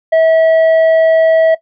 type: tone with tanh clipping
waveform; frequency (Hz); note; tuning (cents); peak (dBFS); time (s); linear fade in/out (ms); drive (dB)
sine; 647; E5; -32; -7; 0.12-1.55; 10; 5
effects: noise-tail reverb RT60 0.1 s tail -17 dB re dry